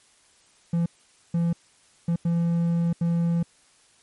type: tone bursts at uneven times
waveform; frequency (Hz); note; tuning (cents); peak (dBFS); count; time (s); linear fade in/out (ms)
triangle; 169.4; E3; +48; -18; 5; 0.73-0.86 / 1.34-1.53 / 2.08-2.16 / 2.25-2.93 / 3.01-3.43; 5
effects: white hiss -59 dBFS RMS until 4.02 s + MP3 48 kbps